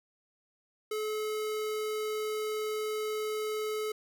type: tone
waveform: square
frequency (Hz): 429.5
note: A4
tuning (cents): -42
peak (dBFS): -32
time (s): 0.91-3.92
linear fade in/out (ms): 5
effects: none